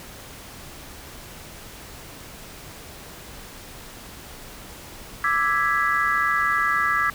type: chord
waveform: sine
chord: E dominant seventh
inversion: third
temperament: equal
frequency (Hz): 1174.7 / 1318.5 / 1661.2 / 1975.5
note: D6 / E6 / G#6 / B6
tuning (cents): 0 / 0 / 0 / 0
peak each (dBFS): -24 / -25 / -23 / -26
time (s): 5.24-7.1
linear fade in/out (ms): 2
effects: pink hiss -41 dBFS RMS until 7.14 s